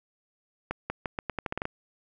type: accelerating click train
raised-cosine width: 0.5 ms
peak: -15 dBFS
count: 11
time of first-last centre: 0.71-1.654 s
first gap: 190 ms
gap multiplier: 0.83
effects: none